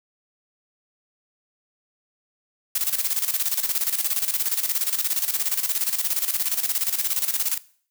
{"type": "noise with tremolo", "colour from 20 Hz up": "blue", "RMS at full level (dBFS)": -22, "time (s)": [2.75, 7.58], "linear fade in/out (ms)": 5, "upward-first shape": "square", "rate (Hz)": 17, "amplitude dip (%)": 70, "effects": ["noise-tail reverb RT60 0.5 s tail -19 dB re dry"]}